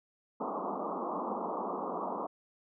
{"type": "band-pass noise", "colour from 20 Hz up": "white", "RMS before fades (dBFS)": -36, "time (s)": [0.4, 2.27], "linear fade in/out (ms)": 10, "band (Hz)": [180, 1200], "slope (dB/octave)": 96, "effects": []}